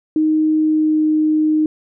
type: tone with pitch glide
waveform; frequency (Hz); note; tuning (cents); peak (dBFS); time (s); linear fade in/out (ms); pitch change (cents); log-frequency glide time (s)
sine; 311.1 to 309; D#4 to D#4; 0 to -12; -12; 0.16-1.66; 2; -12; 0.59-1.04
effects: none